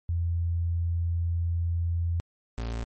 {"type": "tone pair in turn", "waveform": ["sine", "35% pulse"], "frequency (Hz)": [85, 57.46], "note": ["F2", "A#1"], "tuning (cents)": [-46, -24], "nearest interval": "perfect fifth", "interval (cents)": 678, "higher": "first", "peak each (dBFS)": [-24, -28], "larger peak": "first", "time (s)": [[0.09, 2.2], [2.58, 2.84]], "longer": "first", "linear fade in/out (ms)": 0, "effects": ["MP3 32 kbps"]}